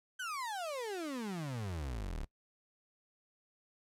35% pulse exponential sweep, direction down, 1568 to 33.1 Hz, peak -36 dBFS, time 0.19-2.25 s, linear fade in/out 10 ms, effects noise-tail reverb RT60 0.1 s tail -21 dB re dry + low-pass 12000 Hz 12 dB/octave

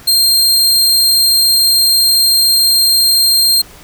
sawtooth tone, 4191 Hz, C8, 2 cents sharp, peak -5 dBFS, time 0.07-3.62 s, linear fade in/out 10 ms, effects pink hiss -38 dBFS RMS until 3.83 s

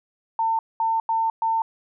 sine tone bursts at uneven times, 901 Hz, A5, 41 cents sharp, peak -19 dBFS, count 4, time 0.39-0.59 / 0.8-1 / 1.09-1.3 / 1.42-1.62 s, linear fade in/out 2 ms, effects none

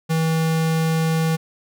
square tone, 161.4 Hz, E3, 36 cents flat, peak -18 dBFS, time 0.09-1.37 s, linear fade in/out 20 ms, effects none

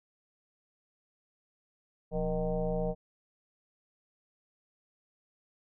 sine tone with frequency modulation, 323.2 Hz, E4, 34 cents flat, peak -28 dBFS, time 2.11-2.95 s, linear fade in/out 50 ms, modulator 148 Hz, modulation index 2.4, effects none

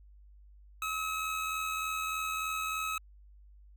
25% pulse tone with amplitude modulation, 1283 Hz, E6, 47 cents flat, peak -27 dBFS, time 0.82-2.98 s, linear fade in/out 2 ms, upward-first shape sine, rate 83.3 Hz, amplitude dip 35%, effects added 50 Hz sine -53 dBFS peak until 3.76 s

